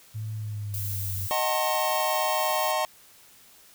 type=tone with pitch glide; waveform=sine; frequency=108.5 to 96.11 Hz; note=A2 to G2; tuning=-24 to -34 cents; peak=-30 dBFS; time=0.14-1.28 s; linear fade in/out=20 ms; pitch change=-210 cents; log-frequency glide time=0.34-1.12 s
type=noise; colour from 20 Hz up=violet; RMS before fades=-34 dBFS; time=0.74-2.72 s; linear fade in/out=0 ms
type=chord; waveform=square; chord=D# diminished seventh; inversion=none; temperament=just; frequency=622.3 / 746.7 / 896 / 1075.3 Hz; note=D#5 / F#5 / A5 / C6; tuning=0 / +16 / +31 / +47 cents; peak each=-29 / -31 / -31 / -31 dBFS; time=1.31-2.85 s; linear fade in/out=0 ms
effects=white hiss -54 dBFS RMS until 3.74 s